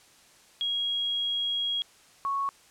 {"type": "tone pair in turn", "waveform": "sine", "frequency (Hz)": [3300, 1106.7], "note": ["G#7", "C#6"], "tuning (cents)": [-12, -3], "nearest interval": "octave + perfect fifth", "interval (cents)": 1891, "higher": "first", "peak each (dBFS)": -26, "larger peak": "neither", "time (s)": [[0.61, 1.82], [2.25, 2.49]], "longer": "first", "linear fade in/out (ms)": 0, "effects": ["white hiss -57 dBFS RMS until 2.7 s", "low-pass 9000 Hz 12 dB/octave"]}